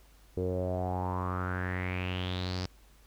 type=tone with low-pass filter sweep; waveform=sawtooth; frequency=91.3 Hz; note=F#2; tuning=23 cents flat; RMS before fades=-33 dBFS; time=0.37-2.66 s; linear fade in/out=0 ms; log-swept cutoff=430 to 5100 Hz; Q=6.2; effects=added 50 Hz sine -57 dBFS peak until 3.06 s + pink hiss -63 dBFS RMS until 3.06 s